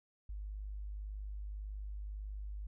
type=tone; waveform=sine; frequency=50.9 Hz; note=G#1; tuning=34 cents flat; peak=-40 dBFS; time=0.29-2.67 s; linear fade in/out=5 ms; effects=none